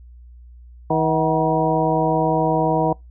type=harmonic tone with a mistuned harmonic; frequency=159.7 Hz; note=D#3; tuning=45 cents sharp; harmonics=1 / 2 / 3 / 4 / 5 / 6; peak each=-23 / -23 / -23 / -23 / -23 / -23 dBFS; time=0.9-2.93 s; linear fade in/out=5 ms; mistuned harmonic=5; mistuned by=-94 cents; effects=noise-tail reverb RT60 0.2 s tail -25 dB re dry + added 60 Hz sine -40 dBFS peak until 3.1 s